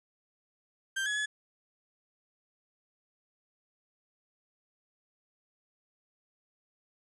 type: tone with pitch steps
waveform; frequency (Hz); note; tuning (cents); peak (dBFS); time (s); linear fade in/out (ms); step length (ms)
35% pulse; 1576 / 1686 / 1704; G6 / G#6 / G#6; +9 / +26 / +44; -28; 0.96-1.26; 10; 100
effects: resampled to 24000 Hz + 11-bit